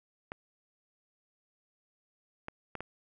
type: clicks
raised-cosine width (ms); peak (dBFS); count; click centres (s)
0.5; -23; 4; 0.319 / 2.484 / 2.753 / 2.806
effects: none